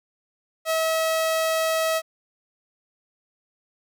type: tone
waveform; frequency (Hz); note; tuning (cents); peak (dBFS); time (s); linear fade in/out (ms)
sawtooth; 644; E5; -41; -17; 0.65-2.02; 50
effects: none